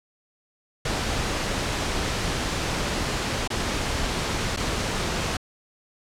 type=noise with dropouts; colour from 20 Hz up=pink; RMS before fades=-26 dBFS; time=0.85-5.37 s; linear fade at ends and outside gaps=5 ms; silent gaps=3.476-3.502 / 4.564-4.571 s; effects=low-pass 7000 Hz 12 dB/octave